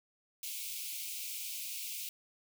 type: high-pass noise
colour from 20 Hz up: white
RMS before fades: -41 dBFS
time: 0.43-2.09 s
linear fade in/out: 2 ms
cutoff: 2200 Hz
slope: 96 dB/octave
effects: none